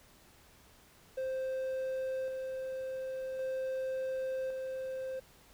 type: tone with tremolo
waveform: triangle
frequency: 523.3 Hz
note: C5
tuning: in tune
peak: -31 dBFS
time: 1.17-5.2 s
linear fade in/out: 10 ms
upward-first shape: square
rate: 0.45 Hz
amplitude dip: 30%
effects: pink hiss -61 dBFS RMS until 5.53 s